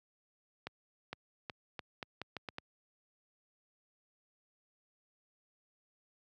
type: accelerating click train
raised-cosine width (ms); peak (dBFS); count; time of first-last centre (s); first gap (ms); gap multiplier
0.3; -24; 9; 0.67-2.584; 460; 0.8
effects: high-pass 80 Hz 12 dB/octave